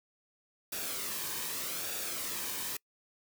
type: noise with flanger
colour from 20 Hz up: white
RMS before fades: -37 dBFS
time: 0.72-2.77 s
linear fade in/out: 5 ms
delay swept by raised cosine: 0.96 to 1.49 ms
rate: 0.82 Hz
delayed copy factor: -0.5
effects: noise-tail reverb RT60 0.1 s tail -26 dB re dry